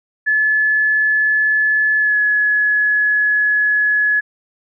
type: tone with pitch glide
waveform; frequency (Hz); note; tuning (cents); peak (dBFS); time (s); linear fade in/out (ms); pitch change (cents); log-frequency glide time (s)
sine; 1722 to 1696.3; A6 to G#6; -38 to +36; -12; 0.26-4.21; 20; -26; 1.97-2.17
effects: none